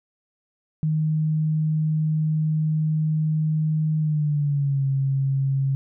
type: tone with pitch glide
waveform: sine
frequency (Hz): 155.56 to 136.21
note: D#3 to C#3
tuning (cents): 0 to -30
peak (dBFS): -19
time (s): 0.83-5.75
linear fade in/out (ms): 0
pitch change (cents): -230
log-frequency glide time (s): 3.99-4.86
effects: none